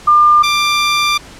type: tone pair in turn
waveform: sine / 15% pulse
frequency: 1200 / 1185.5 Hz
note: D6 / D6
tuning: +37 / +16 cents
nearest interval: unison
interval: 21 cents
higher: first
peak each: -5 dBFS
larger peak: neither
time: 0.07-0.43 / 0.43-1.18 s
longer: second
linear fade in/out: 10 ms
effects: pink hiss -36 dBFS RMS until 1.39 s + low-pass 8000 Hz 12 dB/octave